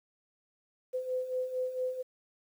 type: beating tone pair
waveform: sine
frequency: 506 / 510.4 Hz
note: B4 / C5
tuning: +42 / -43 cents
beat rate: 4.4 Hz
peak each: -38 / -32 dBFS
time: 0.93-2.03 s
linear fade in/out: 20 ms
effects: 10-bit